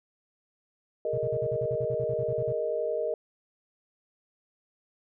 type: chord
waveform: sine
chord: Ab suspended second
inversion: none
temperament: equal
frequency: 415.3 / 466.2 / 622.3 Hz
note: Ab4 / Bb4 / Eb5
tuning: 0 / 0 / 0 cents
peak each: -35 / -30 / -30 dBFS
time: 1.05-3.14 s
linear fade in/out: 2 ms
type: tone bursts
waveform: triangle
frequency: 126.3 Hz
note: B2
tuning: 39 cents sharp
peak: -30 dBFS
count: 15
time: 1.13-2.524 s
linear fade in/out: 5 ms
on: 50 ms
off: 46 ms
effects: none